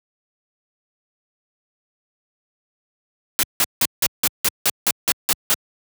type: noise bursts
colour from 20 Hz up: white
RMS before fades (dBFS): -17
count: 11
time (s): 3.39-5.541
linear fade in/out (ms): 0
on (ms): 41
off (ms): 170
effects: high-pass 80 Hz 12 dB/octave